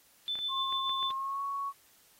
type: tone with tremolo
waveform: sine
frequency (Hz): 3520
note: A7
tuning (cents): 0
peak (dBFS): -30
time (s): 0.28-1.11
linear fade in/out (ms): 0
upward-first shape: sine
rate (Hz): 6.9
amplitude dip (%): 45
type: clicks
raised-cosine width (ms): 0.3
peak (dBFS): -32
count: 6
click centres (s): 0.355 / 0.389 / 0.725 / 0.895 / 1.028 / 1.105
type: tone with pitch glide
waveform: sine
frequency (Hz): 1070 to 1112.9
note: C6 to C#6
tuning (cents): +38 to +6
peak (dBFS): -32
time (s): 0.48-1.73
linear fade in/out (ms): 50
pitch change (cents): +68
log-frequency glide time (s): 1.14-1.42
effects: white hiss -63 dBFS RMS until 2.19 s + AAC 48 kbps